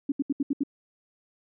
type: tone bursts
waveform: sine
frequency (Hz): 279.6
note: C#4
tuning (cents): +15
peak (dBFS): -22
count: 6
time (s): 0.09-0.635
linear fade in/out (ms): 5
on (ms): 30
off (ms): 73
effects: none